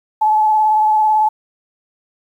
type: tone with vibrato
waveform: sine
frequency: 860 Hz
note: A5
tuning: 40 cents flat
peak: -10 dBFS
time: 0.21-1.29 s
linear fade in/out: 10 ms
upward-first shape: sine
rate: 18 Hz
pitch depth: 21 cents each way
effects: 8-bit